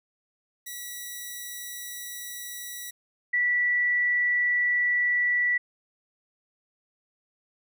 5% pulse / sine tone pair in turn, 1941 / 1956.8 Hz, B6 / B6, -31 / -16 cents, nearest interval unison, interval 15 cents, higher second, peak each -25 / -21 dBFS, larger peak second, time 0.66-2.91 / 3.33-5.58 s, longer neither, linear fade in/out 10 ms, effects none

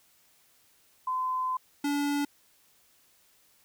sine / square tone pair in turn, 1024 / 287.4 Hz, C6 / D4, -38 / -37 cents, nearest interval octave + minor seventh, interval 2199 cents, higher first, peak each -27 dBFS, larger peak neither, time 1.07-1.57 / 1.84-2.25 s, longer first, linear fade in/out 5 ms, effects white hiss -64 dBFS RMS until 3.64 s

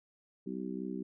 harmonic tone, 64 Hz, C2, 38 cents flat, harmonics 3 / 4 / 5 / 6, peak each -40 / -41 / -42 / -43 dBFS, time 0.46-1.03 s, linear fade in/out 10 ms, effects none

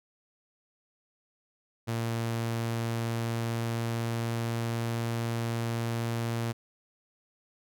sawtooth tone with pitch glide, 115.3 to 116.1 Hz, A#2 to A#2, -19 to -7 cents, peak -25 dBFS, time 1.87-6.53 s, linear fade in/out 20 ms, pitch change +12 cents, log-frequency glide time 2.27-4.83 s, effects none

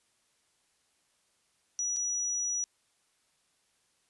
sine tone with dropouts, 5850 Hz, F#8, 21 cents flat, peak -29 dBFS, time 1.79-2.64 s, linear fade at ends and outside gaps 0 ms, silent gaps 1.963-1.968 s, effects white hiss -72 dBFS RMS until 4.09 s + resampled to 24000 Hz

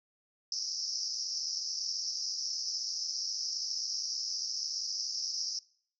pink band-pass noise, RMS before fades -36 dBFS, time 0.52-5.59 s, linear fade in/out 2 ms, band 5000 to 5700 Hz, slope 96 dB/octave, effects noise-tail reverb RT60 0.6 s tail -24 dB re dry

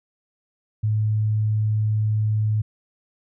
sine tone, 107.5 Hz, A2, 40 cents flat, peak -18 dBFS, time 0.83-2.62 s, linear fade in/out 10 ms, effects none

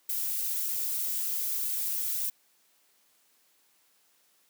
violet noise with flanger, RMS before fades -31 dBFS, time 0.09-2.3 s, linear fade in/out 5 ms, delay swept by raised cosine 1.7 to 3.7 ms, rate 3.1 Hz, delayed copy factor -0.65, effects white hiss -67 dBFS RMS until 4.49 s + high-pass 200 Hz 12 dB/octave

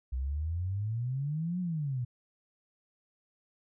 sine exponential two-way sweep, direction up then down, 61.74 to 184.5 to 118.7 Hz, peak -30 dBFS, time 0.12-2.05 s, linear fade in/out 10 ms, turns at 1.6 s, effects none

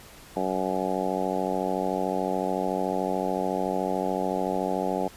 harmonic tone, 93.7 Hz, F#2, 22 cents sharp, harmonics 2 / 3 / 4 / 5 / 6 / 7 / 8 / 9, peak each -33 / -33 / -33 / -33 / -33 / -33 / -33 / -33 dBFS, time 0.36-5.08 s, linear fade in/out 5 ms, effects pink hiss -48 dBFS RMS until 5.16 s + resampled to 32000 Hz

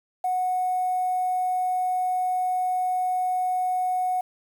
sine tone, 735 Hz, F#5, 12 cents flat, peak -21 dBFS, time 0.24-4.21 s, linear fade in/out 5 ms, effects tanh soft clip ceiling -17 dBFS + 8-bit

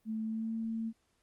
sine tone with pitch glide, 220 to 225 Hz, A3 to A3, 0 to +39 cents, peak -33 dBFS, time 0.05-0.93 s, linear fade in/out 50 ms, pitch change +39 cents, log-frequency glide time 0.23-0.54 s, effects pink hiss -75 dBFS RMS until 1.22 s + Opus 24 kbps

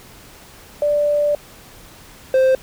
sine / triangle tone pair in turn, 587.3 / 523.2 Hz, D5 / C5, 0 / 0 cents, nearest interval major second, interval 200 cents, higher first, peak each -14 / -9 dBFS, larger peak second, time 0.82-1.35 / 2.34-2.55 s, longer first, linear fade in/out 2 ms, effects pink hiss -43 dBFS RMS until 2.62 s

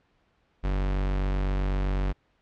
45% pulse tone, 47.81 Hz, G1, 43 cents flat, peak -24 dBFS, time 0.63-2.13 s, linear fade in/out 20 ms, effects pink hiss -68 dBFS RMS until 2.41 s + low-pass 3000 Hz 12 dB/octave

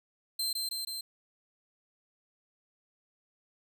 sawtooth tone with echo, 4125 Hz, C8, 25 cents flat, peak -27 dBFS, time 0.39-0.53 s, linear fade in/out 5 ms, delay 160 ms, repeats 3, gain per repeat -2 dB, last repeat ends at 1.01 s, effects none

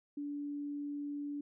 sine tone, 289 Hz, D4, 28 cents flat, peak -37 dBFS, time 0.17-1.41 s, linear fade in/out 5 ms, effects none

